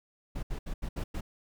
brown noise bursts at uneven times, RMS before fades -34 dBFS, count 6, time 0.35-0.43 / 0.5-0.59 / 0.66-0.74 / 0.82-0.89 / 0.96-1.04 / 1.14-1.21 s, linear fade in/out 10 ms, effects none

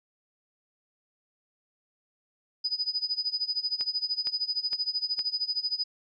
sine tone with tremolo, 4978 Hz, D#8, in tune, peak -24 dBFS, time 2.64-5.84 s, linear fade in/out 10 ms, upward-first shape sine, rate 13 Hz, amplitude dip 90%
click train, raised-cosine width 0.2 ms, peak -23 dBFS, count 4, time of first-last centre 3.81-5.192 s, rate 2.17 Hz
effects none

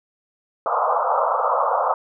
white band-pass noise, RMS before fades -20 dBFS, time 0.66-1.94 s, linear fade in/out 2 ms, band 490 to 1300 Hz, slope 96 dB/octave, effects none

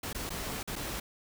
pink noise with dropouts, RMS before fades -37 dBFS, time 0.03-1 s, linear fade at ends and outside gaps 5 ms, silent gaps 0.13-0.147 / 0.294-0.303 / 0.63-0.675 / 0.757-0.761 s, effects none

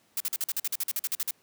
blue noise bursts, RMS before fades -29 dBFS, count 15, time 0.17-1.309 s, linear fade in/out 2 ms, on 33 ms, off 46 ms, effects pink hiss -65 dBFS RMS until 1.42 s + high-pass 150 Hz 12 dB/octave

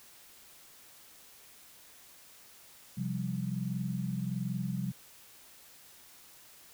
sine chord, C suspended fourth, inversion none, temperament equal, 130.81 / 174.61 / 196 Hz, C3 / F3 / G3, 0 / 0 / 0 cents, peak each -36 / -36 / -36 dBFS, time 2.97-4.92 s, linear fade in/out 10 ms, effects white hiss -56 dBFS RMS until 6.73 s

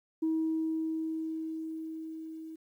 sine tone with level ramp, 320 Hz, D#4, 49 cents sharp, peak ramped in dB -25 to -41 dBFS, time 0.22-2.56 s, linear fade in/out 10 ms, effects tanh soft clip ceiling -23 dBFS + 11-bit

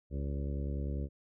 harmonic tone with a mistuned harmonic, 70.1 Hz, C#2, 20 cents sharp, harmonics 1 / 2 / 3 / 4 / 5 / 6 / 7 / 8, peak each -34 / -40 / -44 / -46 / -48 / -50 / -51 / -52 dBFS, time 0.1-1.09 s, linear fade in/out 50 ms, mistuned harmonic 8, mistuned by +16 cents, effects none

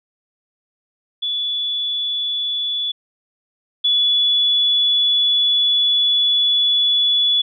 sine tone pair in turn, 3437 / 3420 Hz, A7 / A7, -41 / -50 cents, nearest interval unison, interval 9 cents, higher first, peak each -19 / -13 dBFS, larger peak second, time 1.22-2.92 / 3.84-7.42 s, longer second, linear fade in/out 10 ms, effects none

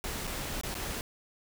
pink noise with dropouts, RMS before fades -36 dBFS, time 0.04-1.01 s, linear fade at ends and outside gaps 1 ms, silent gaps 0.271-0.275 / 0.612-0.634 / 0.743-0.751 s, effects none

